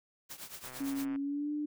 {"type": "noise with tremolo", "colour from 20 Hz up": "white", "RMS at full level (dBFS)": -43, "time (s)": [0.29, 1.06], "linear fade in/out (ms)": 20, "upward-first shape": "triangle", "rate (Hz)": 8.8, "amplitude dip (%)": 85}
{"type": "click train", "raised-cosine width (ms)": 0.5, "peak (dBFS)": -34, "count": 67, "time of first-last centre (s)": [0.64, 1.16], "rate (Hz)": 127}
{"type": "tone with pitch glide", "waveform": "sine", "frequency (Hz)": [275.8, 297.3], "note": ["C#4", "D4"], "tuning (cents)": [-9, 21], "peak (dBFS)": -32, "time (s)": [0.8, 1.66], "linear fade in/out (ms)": 10, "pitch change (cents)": 130, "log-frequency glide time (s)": [1.15, 1.52]}
{"effects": []}